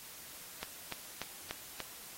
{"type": "click train", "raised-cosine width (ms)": 0.2, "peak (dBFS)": -20, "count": 5, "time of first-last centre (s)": [0.63, 1.803], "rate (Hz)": 3.41, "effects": ["white hiss -50 dBFS RMS until 2.17 s", "AAC 48 kbps"]}